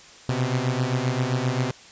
sawtooth beating tone pair, 123.47 / 131.07 Hz, B2 / C3, 0 / +3 cents, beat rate 7.6 Hz, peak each -21 dBFS, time 0.29-1.71 s, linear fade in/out 0 ms, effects white hiss -47 dBFS RMS until 1.91 s + resampled to 16000 Hz

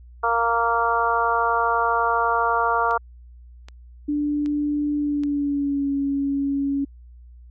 harmonic tone, 232 Hz, A#3, 8 cents flat, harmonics 2 / 3 / 4 / 5 / 6, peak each -27 / -25 / -23 / -23 / -25 dBFS, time 0.23-2.98 s, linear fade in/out 10 ms
click train, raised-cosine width 0.2 ms, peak -24 dBFS, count 4, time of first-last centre 2.91-5.236 s, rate 1.29 Hz
sine tone with pitch glide, 293.7 to 278.8 Hz, D4 to C#4, 0 to +10 cents, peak -20 dBFS, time 4.08-6.85 s, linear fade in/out 10 ms, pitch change -90 cents, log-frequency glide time 4.96-5.91 s
effects added 60 Hz sine -42 dBFS peak until 7.5 s

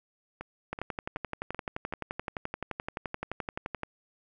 two click trains, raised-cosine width 0.5 ms, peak -18 / -23 dBFS, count 37 / 5, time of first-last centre 0.73-3.833 / 0.41-1.925 s, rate 11.6 / 2.64 Hz, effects none

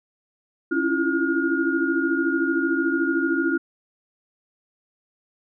sine tone cluster, 275.3 / 327.3 / 340.7 / 1428 Hz, C#4 / E4 / F4 / F6, -12 / -12 / -43 / +38 cents, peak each -25 dBFS, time 0.71-3.58 s, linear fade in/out 10 ms, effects none

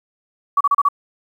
sine tone bursts, 1135 Hz, C#6, 41 cents sharp, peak -11 dBFS, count 5, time 0.57-0.887 s, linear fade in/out 5 ms, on 37 ms, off 33 ms, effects 8-bit

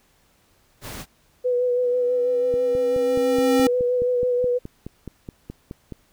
pink noise, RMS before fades -35 dBFS, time 0.81-1.06 s, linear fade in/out 50 ms
sine tone with vibrato, 493.9 Hz, B4, in tune, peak -18 dBFS, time 1.44-4.59 s, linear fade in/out 20 ms, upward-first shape sine, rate 6.1 Hz, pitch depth 24 cents each way
square tone with exponential growth, 266.4 Hz, C4, 31 cents sharp, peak -16 dBFS, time 1.83-3.67 s, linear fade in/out 2 ms, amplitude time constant 400 ms
click train, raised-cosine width 3 ms, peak -20 dBFS, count 17, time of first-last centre 2.54-5.923 s, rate 4.73 Hz
effects pink hiss -61 dBFS RMS until 6.12 s

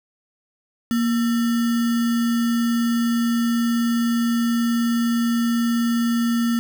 sine tone with sample-and-hold, 234.5 Hz, A#3, 11 cents sharp, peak -17 dBFS, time 0.91-6.59 s, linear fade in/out 0 ms, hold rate 1575 Hz, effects none

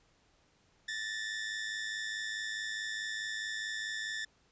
sawtooth tone pair together, 1760 / 1864.7 Hz, A6 / A#6, 0 / 0 cents, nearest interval minor second, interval 100 cents, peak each -33 / -39 dBFS, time 0.88-4.25 s, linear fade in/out 5 ms, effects pink hiss -69 dBFS RMS until 4.51 s + resampled to 16000 Hz

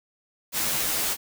white noise with comb filter, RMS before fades -26 dBFS, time 0.52-1.17 s, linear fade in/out 50 ms, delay 11 ms, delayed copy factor -0.75, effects none

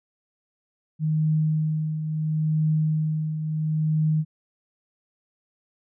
sine tone with tremolo, 155.56 Hz, D#3, in tune, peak -18 dBFS, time 0.99-4.25 s, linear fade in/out 50 ms, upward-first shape triangle, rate 0.73 Hz, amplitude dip 60%, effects none

